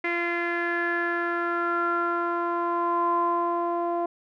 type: tone with low-pass filter sweep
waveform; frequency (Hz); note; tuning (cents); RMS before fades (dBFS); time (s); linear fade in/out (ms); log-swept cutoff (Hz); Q
sawtooth; 343.9; F4; -27; -26; 0.04-4.06; 5; 2100 to 840; 7.2
effects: none